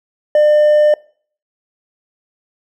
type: tone with hard clipping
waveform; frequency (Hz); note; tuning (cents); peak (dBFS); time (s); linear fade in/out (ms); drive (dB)
sine; 600; D5; +37; -8; 0.35-0.94; 2; 2
effects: noise-tail reverb RT60 0.5 s tail -23 dB re dry